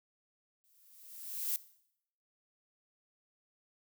violet noise with exponential growth, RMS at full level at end -32 dBFS, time 0.64-1.56 s, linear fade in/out 0 ms, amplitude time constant 200 ms, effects noise-tail reverb RT60 0.7 s tail -18 dB re dry

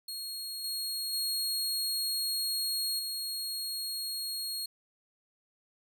sawtooth tone with level steps, 4291 Hz, C8, 43 cents sharp, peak -34 / -30 / -27 / -31 dBFS, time 0.08-4.66 s, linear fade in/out 5 ms, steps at 0.64 / 1.13 / 2.99 s, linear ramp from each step 2 ms, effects none

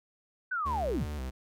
sine linear sweep, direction down, 1542 to 44.44 Hz, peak -29 dBFS, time 0.51-1.06 s, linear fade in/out 10 ms
45% pulse tone with vibrato, 69.3 Hz, C#2, in tune, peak -34 dBFS, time 0.65-1.31 s, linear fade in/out 20 ms, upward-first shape square, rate 2.8 Hz, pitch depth 130 cents each way
effects none

